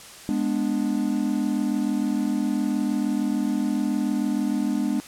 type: chord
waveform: triangle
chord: G# diminished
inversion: none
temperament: equal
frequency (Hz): 207.7 / 246.9 / 293.7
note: G#3 / B3 / D4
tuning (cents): 0 / 0 / 0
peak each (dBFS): -24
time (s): 0.29-5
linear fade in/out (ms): 0
effects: white hiss -43 dBFS RMS until 5.07 s + low-pass 10000 Hz 12 dB/octave